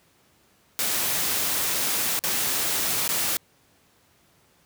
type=noise with dropouts; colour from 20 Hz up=white; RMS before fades=-25 dBFS; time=0.79-3.37 s; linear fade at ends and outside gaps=0 ms; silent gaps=2.191-2.238 / 3.078-3.09 s; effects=pink hiss -61 dBFS RMS until 4.65 s + high-pass 80 Hz 12 dB/octave